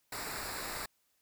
pink noise with comb filter, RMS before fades -40 dBFS, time 0.12-0.86 s, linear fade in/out 5 ms, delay 0.32 ms, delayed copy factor -0.7, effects white hiss -75 dBFS RMS until 1.21 s

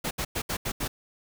pink noise bursts at uneven times, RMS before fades -30 dBFS, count 6, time 0.04-0.11 / 0.18-0.25 / 0.35-0.42 / 0.49-0.57 / 0.65-0.72 / 0.8-0.88 s, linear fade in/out 10 ms, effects none

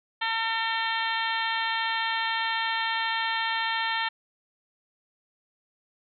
harmonic tone, 451.8 Hz, A4, 46 cents sharp, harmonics 2 / 3 / 4 / 5 / 6 / 7 / 8 / 9, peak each -30 / -35 / -30 / -36 / -38 / -34 / -37 / -39 dBFS, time 0.21-4.09 s, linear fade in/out 10 ms, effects none

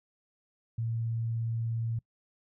sine tone, 114.6 Hz, A#2, 29 cents flat, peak -29 dBFS, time 0.78-1.99 s, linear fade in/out 5 ms, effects noise-tail reverb RT60 0.1 s tail -25 dB re dry

